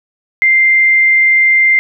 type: tone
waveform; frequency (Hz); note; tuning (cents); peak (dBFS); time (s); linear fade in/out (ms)
sine; 2093; C7; 0; -6; 0.42-1.79; 0
effects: none